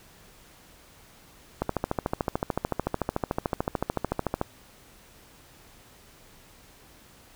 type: click train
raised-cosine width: 1 ms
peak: -11 dBFS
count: 39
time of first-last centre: 1.62-4.414 s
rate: 13.6 Hz
effects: pink hiss -54 dBFS RMS until 7.35 s